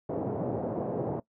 white band-pass noise, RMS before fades -32 dBFS, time 0.09-1.2 s, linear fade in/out 5 ms, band 110 to 620 Hz, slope 24 dB/octave, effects noise-tail reverb RT60 0.1 s tail -19 dB re dry

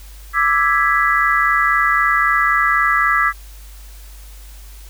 sine chord, E dominant seventh, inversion third, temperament equal, 1174.7 / 1318.5 / 1661.2 / 1975.5 Hz, D6 / E6 / G#6 / B6, 0 / 0 / 0 / 0 cents, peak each -18 dBFS, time 0.33-3.33 s, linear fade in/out 50 ms, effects added 50 Hz sine -35 dBFS peak until 4.89 s + white hiss -45 dBFS RMS until 4.89 s

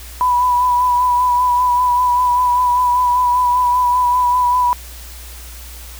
sine tone with vibrato, 987.8 Hz, B5, in tune, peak -11 dBFS, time 0.21-4.73 s, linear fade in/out 0 ms, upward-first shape sine, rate 5.1 Hz, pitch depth 26 cents each way, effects added 60 Hz sine -33 dBFS peak until 5.99 s + white hiss -37 dBFS RMS until 5.99 s

